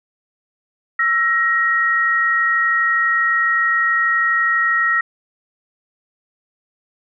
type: tone pair together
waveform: sine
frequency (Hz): 1334 / 1886.6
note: E6 / A#6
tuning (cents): +20 / +20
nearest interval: tritone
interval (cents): 600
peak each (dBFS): -19 / -15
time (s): 0.99-5.01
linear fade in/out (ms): 5
effects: none